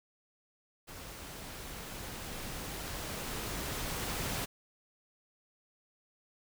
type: noise with level ramp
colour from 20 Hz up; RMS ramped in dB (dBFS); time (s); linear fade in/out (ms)
pink; -47 to -35; 0.87-4.46; 20
effects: none